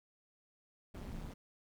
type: noise with amplitude modulation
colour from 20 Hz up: brown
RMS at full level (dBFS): -41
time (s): 0.94-1.34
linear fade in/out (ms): 10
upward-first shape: sine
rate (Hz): 191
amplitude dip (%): 90
effects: none